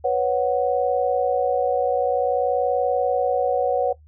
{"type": "chord", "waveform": "sine", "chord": "B suspended second", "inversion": "none", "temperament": "equal", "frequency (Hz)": [493.9, 554.4, 740], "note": ["B4", "C#5", "F#5"], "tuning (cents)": [0, 0, 0], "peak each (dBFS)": -22, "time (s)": [0.04, 3.93], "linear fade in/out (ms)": 10, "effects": ["noise-tail reverb RT60 0.1 s tail -17 dB re dry", "added 76 Hz sine -47 dBFS peak until 4.07 s"]}